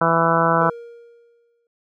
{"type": "harmonic tone", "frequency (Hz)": 165.9, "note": "E3", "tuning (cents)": 11, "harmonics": [1, 2, 3, 4, 5, 6, 7, 8, 9], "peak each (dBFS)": [-23, -27, -23, -22, -26, -21, -25, -21, -26], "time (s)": [0.01, 0.7], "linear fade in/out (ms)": 5}
{"type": "tone with exponential decay", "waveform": "triangle", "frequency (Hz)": 470, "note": "A#4", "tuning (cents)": 14, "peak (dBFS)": -25, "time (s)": [0.61, 1.67], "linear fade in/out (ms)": 2, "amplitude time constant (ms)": 230}
{"effects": []}